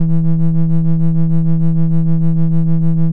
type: ring-modulated tone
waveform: triangle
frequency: 83.1 Hz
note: E2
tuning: 15 cents sharp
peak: -3 dBFS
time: 0-3.12 s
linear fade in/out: 10 ms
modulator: 79.8 Hz
effects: none